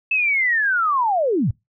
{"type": "linear sweep", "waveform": "sine", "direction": "down", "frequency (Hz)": [2637, 82.41], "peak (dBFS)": -16, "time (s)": [0.11, 1.51], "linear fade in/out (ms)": 5, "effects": ["noise-tail reverb RT60 0.2 s tail -24 dB re dry"]}